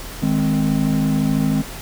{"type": "chord", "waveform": "triangle", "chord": "Ab major", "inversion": "second", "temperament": "equal", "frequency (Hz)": [155.56, 207.7, 261.6], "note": ["Eb3", "Ab3", "C4"], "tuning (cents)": [0, 0, 0], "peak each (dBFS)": -18, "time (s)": [0.22, 1.62], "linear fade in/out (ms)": 10, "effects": ["added 40 Hz sine -33 dBFS peak until 1.81 s", "pink hiss -34 dBFS RMS until 1.81 s"]}